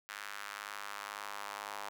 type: tone with high-pass filter sweep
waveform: square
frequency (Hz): 51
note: G#1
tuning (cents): -31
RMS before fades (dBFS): -44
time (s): 0.09-1.89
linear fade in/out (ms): 0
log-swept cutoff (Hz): 1500 to 900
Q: 1.9
effects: none